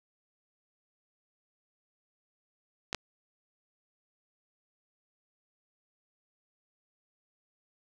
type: clicks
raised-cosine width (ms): 0.2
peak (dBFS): -17 / -15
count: 2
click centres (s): 2.929 / 2.947
effects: none